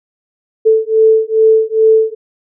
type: beating tone pair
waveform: sine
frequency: 440 / 442.4 Hz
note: A4 / A4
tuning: 0 / +9 cents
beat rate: 2.4 Hz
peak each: -10 dBFS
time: 0.65-2.15 s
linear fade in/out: 20 ms
effects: none